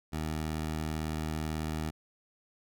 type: tone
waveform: 15% pulse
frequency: 78.1 Hz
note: D#2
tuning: 7 cents sharp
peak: -26 dBFS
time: 0.12-1.91 s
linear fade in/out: 20 ms
effects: none